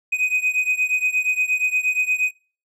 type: beating tone pair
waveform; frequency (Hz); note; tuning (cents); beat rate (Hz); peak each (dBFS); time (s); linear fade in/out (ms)
triangle; 2501 / 2509.5; D#7 / D#7; +8 / +14; 8.5; -19 / -21; 0.12-2.31; 10
effects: noise-tail reverb RT60 0.4 s tail -25 dB re dry + resampled to 32000 Hz